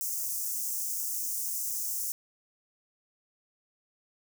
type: high-pass noise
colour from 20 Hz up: white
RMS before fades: -33 dBFS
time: 0.01-2.12 s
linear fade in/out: 0 ms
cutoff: 5700 Hz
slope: 48 dB/octave
effects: none